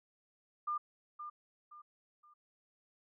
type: tone with echo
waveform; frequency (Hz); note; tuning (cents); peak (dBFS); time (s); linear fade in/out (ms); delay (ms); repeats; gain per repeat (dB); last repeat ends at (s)
sine; 1202; D6; +40; -33; 0.67-0.78; 10; 520; 3; -9; 2.34
effects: none